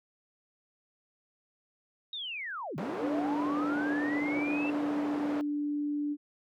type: linear two-way sweep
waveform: sine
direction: down then up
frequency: 3790 to 134.3 to 2697 Hz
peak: -35 dBFS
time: 2.13-4.7 s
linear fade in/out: 2 ms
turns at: 2.77 s
type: band-pass noise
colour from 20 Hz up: white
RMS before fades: -38 dBFS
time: 2.78-5.41 s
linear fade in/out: 0 ms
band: 240 to 730 Hz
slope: 12 dB/octave
type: tone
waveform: sine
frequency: 293 Hz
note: D4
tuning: 4 cents flat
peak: -29 dBFS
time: 3-6.17 s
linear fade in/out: 50 ms
effects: none